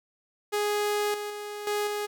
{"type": "tone with level steps", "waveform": "sawtooth", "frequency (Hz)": 415.3, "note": "G#4", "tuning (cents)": 0, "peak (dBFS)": [-21, -28, -31, -22, -25], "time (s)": [0.52, 2.07], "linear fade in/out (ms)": 20, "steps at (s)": [1.14, 1.3, 1.67, 1.87], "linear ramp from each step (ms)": 2, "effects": []}